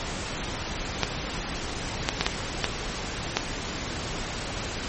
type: clicks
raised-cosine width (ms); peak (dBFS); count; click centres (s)
0.2; -3; 6; 1.033 / 2.089 / 2.21 / 2.265 / 2.643 / 3.37
effects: pink hiss -32 dBFS RMS until 4.88 s + MP3 32 kbps